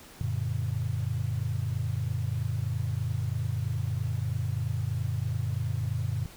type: chord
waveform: sine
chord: Gb augmented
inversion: none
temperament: just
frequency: 92.5 / 115.62 / 144.53 Hz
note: Gb2 / Bb2 / D3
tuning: 0 / -14 / -27 cents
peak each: -32 / -30 / -34 dBFS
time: 0.21-6.26 s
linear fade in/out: 0 ms
effects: pink hiss -50 dBFS RMS until 6.36 s